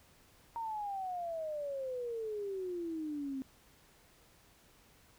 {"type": "exponential sweep", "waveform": "sine", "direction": "down", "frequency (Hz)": [932.3, 261.6], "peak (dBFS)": -36, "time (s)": [0.56, 3.42], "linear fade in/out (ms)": 0, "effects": ["pink hiss -64 dBFS RMS until 5.18 s"]}